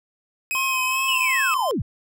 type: tone with pitch glide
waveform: 45% pulse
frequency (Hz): 2532 to 2603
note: D#7 to E7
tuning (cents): +30 to -22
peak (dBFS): -22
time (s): 0.51-1.54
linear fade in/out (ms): 0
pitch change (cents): +48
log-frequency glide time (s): 0.82-1.08
type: tone with vibrato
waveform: square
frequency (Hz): 1046.5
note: C6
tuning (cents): 0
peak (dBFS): -25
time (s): 0.55-1.71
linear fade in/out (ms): 0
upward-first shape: sine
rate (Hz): 2.6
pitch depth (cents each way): 38
type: linear sweep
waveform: sine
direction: down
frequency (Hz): 3054 to 61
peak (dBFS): -21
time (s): 1.08-1.82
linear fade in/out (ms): 5
effects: none